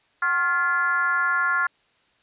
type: tone with frequency modulation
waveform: sine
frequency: 1396.9 Hz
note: F6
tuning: in tune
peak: -19 dBFS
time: 0.22-1.67 s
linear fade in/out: 5 ms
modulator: 322 Hz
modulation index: 1
effects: white hiss -63 dBFS RMS until 2.22 s + resampled to 8000 Hz

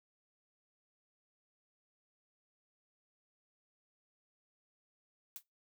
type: noise with exponential decay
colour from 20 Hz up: blue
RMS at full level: -41 dBFS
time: 5.36-5.43 s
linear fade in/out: 1 ms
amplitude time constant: 15 ms
effects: noise-tail reverb RT60 0.2 s tail -23 dB re dry

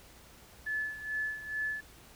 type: tone with tremolo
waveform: sine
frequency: 1728 Hz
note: A6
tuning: 32 cents flat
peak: -30 dBFS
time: 0.66-1.81 s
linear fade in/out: 10 ms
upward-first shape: sine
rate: 2.3 Hz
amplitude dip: 75%
effects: added 60 Hz sine -61 dBFS peak until 2.15 s + pink hiss -56 dBFS RMS until 2.15 s

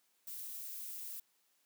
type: noise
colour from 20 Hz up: violet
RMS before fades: -45 dBFS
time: 0.27-1.2 s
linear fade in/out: 5 ms
effects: white hiss -75 dBFS RMS until 1.65 s + high-pass 200 Hz 12 dB/octave

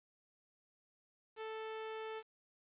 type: tone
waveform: sawtooth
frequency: 440 Hz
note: A4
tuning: in tune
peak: -38 dBFS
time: 1.36-2.23 s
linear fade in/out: 50 ms
effects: resampled to 8000 Hz + 11-bit

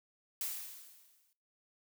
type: noise with exponential decay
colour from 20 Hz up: blue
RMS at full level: -36 dBFS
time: 0.41-1.33 s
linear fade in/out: 1 ms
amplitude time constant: 200 ms
effects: noise-tail reverb RT60 0.3 s tail -18 dB re dry

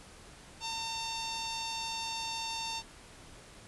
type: tone with notch filter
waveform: 10% pulse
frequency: 906 Hz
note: A#5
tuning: 50 cents flat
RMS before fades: -37 dBFS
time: 0.6-2.83 s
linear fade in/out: 50 ms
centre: 1900 Hz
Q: 1.3
effects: pink hiss -53 dBFS RMS until 3.67 s + resampled to 24000 Hz

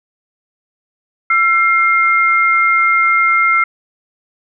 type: tone pair together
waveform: sine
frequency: 1348 / 2119 Hz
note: E6 / C7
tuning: +38 / +21 cents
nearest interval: minor sixth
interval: 783 cents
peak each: -12 dBFS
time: 1.3-3.64 s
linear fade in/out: 5 ms
effects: none

